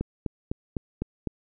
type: click train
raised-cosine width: 3 ms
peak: -15 dBFS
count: 6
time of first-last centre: 0.01-1.273 s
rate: 3.96 Hz
effects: none